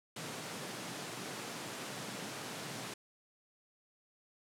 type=high-pass noise; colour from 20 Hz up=pink; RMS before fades=-43 dBFS; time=0.16-2.94 s; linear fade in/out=5 ms; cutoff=120 Hz; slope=48 dB/octave; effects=low-pass 10000 Hz 12 dB/octave